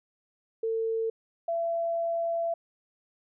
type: tone pair in turn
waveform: sine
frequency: 450 / 672.5 Hz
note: A4 / E5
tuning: +39 / +34 cents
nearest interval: perfect fifth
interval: 695 cents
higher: second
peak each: -26 dBFS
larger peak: neither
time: 0.63-1.1 / 1.48-2.54 s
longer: second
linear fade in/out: 5 ms
effects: none